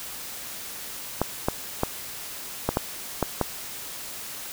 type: clicks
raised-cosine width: 1 ms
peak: -7 dBFS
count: 7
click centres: 1.216 / 1.485 / 1.834 / 2.69 / 2.771 / 3.227 / 3.413 s
effects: white hiss -37 dBFS RMS until 4.52 s